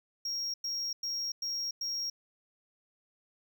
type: tone bursts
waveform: triangle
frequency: 5588 Hz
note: F8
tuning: in tune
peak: -31 dBFS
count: 5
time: 0.25-2.1 s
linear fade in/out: 5 ms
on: 290 ms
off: 100 ms
effects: none